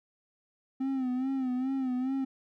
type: tone with vibrato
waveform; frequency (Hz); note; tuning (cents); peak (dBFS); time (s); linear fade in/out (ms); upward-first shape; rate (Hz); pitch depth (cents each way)
triangle; 259.9; C4; -11; -26; 0.8-2.25; 10; sine; 2.4; 69
effects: none